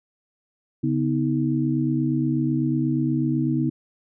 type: tone cluster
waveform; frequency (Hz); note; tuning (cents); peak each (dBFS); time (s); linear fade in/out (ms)
sine; 139.9 / 249.3 / 317.5; C#3 / B3 / D#4; +16 / +16 / +35; -24; 0.83-3.7; 10
effects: none